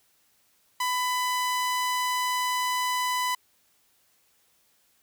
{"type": "tone", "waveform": "sawtooth", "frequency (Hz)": 999, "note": "B5", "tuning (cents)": 20, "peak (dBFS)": -21, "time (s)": [0.8, 3.35], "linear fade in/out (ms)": 5, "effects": ["white hiss -66 dBFS RMS until 5.02 s"]}